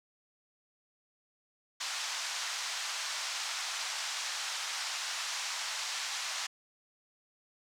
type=band-pass noise; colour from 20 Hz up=white; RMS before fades=-37 dBFS; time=1.8-6.47 s; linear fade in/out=10 ms; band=780 to 6700 Hz; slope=24 dB/octave; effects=none